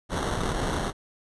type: noise with sample-and-hold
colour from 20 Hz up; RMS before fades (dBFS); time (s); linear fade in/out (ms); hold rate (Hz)
pink; -28; 0.09-0.93; 50; 2450
effects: resampled to 24000 Hz